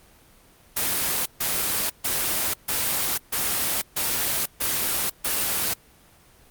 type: noise bursts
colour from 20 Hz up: white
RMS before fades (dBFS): -24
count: 8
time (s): 0.76-5.74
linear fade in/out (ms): 10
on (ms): 500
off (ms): 140
effects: pink hiss -54 dBFS RMS until 6.5 s + Opus 24 kbps